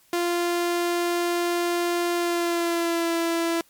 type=tone with pitch glide; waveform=sawtooth; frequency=347.2 to 334.6 Hz; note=F4 to E4; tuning=-10 to +26 cents; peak=-18 dBFS; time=0.13-3.61 s; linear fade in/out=2 ms; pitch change=-64 cents; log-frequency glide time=2.15-3.15 s; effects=white hiss -59 dBFS RMS until 3.69 s + MP3 96 kbps